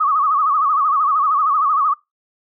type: tone with vibrato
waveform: sine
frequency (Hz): 1186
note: D6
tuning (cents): +17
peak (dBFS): -13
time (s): 0-1.94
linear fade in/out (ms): 10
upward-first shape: sine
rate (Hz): 13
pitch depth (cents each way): 130
effects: noise-tail reverb RT60 0.2 s tail -23 dB re dry